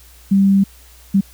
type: tone bursts at uneven times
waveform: sine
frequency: 196 Hz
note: G3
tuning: in tune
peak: -9 dBFS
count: 2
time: 0.31-0.64 / 1.14-1.21 s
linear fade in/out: 10 ms
effects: added 60 Hz sine -44 dBFS peak until 1.33 s + white hiss -47 dBFS RMS until 1.33 s